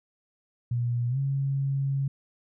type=tone with pitch glide; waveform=sine; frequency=120.3 to 137.39 Hz; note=B2 to C#3; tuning=-45 to -15 cents; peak=-24 dBFS; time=0.71-2.08 s; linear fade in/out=5 ms; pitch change=+230 cents; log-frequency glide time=1.09-1.18 s; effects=none